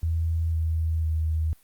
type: tone with pitch steps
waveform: sine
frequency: 82 / 80.64 / 79.3 Hz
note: E2 / E2 / D#2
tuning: -9 / -38 / +33 cents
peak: -22 dBFS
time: 0.03-1.53 s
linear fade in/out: 0 ms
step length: 500 ms
effects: white hiss -61 dBFS RMS until 1.63 s + Opus 48 kbps